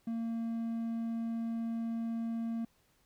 triangle tone, 229 Hz, A#3, 31 cents flat, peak -31 dBFS, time 0.07-2.65 s, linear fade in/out 5 ms, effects pink hiss -71 dBFS RMS until 3.05 s

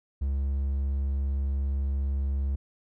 triangle tone, 68.7 Hz, C#2, 15 cents flat, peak -23 dBFS, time 0.21-2.56 s, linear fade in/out 10 ms, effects none

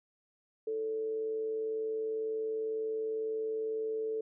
sine tone with amplitude modulation, 440 Hz, A4, in tune, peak -30 dBFS, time 0.67-4.21 s, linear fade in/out 5 ms, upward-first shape sine, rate 122 Hz, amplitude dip 35%, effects none

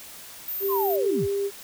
sine tone, 14630 Hz, A#9, 34 cents flat, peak -28 dBFS, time 0.48-0.96 s, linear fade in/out 2 ms
sine tone with pitch glide, 394.5 to 399.1 Hz, G4 to G4, +11 to +31 cents, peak -23 dBFS, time 0.6-1.51 s, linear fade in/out 50 ms, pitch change +20 cents, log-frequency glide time 1.14-1.31 s
sine linear sweep, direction down, 1107 to 47.75 Hz, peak -25 dBFS, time 0.68-1.28 s, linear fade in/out 50 ms
effects white hiss -43 dBFS RMS until 1.63 s

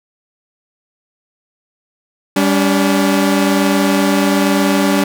sawtooth tone pair together, 197.5 / 285.7 Hz, G3 / D4, +13 / -48 cents, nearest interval tritone, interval 639 cents, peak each -10 dBFS, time 2.36-5.04 s, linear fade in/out 5 ms, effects none

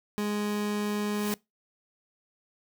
30% pulse tone, 207.9 Hz, G#3, 2 cents sharp, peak -25 dBFS, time 0.18-1.34 s, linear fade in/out 0 ms
white noise with exponential growth, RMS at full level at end -34 dBFS, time 0.92-1.34 s, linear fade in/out 2 ms, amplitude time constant 91 ms
effects noise-tail reverb RT60 0.2 s tail -23 dB re dry

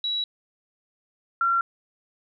sine tone pair in turn, 3900 / 1368.5 Hz, B7 / F6, -23 / -36 cents, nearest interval octave + tritone, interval 1813 cents, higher first, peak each -24 / -19 dBFS, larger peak second, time 0.04-0.24 / 1.41-1.61 s, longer neither, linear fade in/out 2 ms, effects none

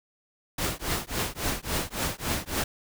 pink noise with tremolo, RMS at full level -26 dBFS, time 0.58-2.64 s, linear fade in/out 5 ms, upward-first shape triangle, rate 3.6 Hz, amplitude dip 100%, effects none

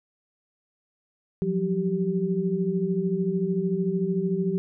sine tone cluster, 173.9 / 187.3 / 388.5 Hz, F3 / F#3 / G4, -7 / +21 / -16 cents, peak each -27 dBFS, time 1.42-4.58 s, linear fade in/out 0 ms, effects none

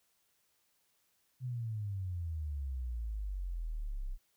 sine exponential sweep, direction down, 130 to 30.95 Hz, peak -35 dBFS, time 1.4-4.18 s, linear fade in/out 50 ms, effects white hiss -75 dBFS RMS until 4.36 s

